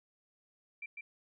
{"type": "tone with echo", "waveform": "sine", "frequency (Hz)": 2349, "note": "D7", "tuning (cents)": 0, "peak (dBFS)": -40, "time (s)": [0.82, 0.86], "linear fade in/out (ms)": 5, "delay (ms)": 150, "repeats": 1, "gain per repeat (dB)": -2, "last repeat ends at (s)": 1.01, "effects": []}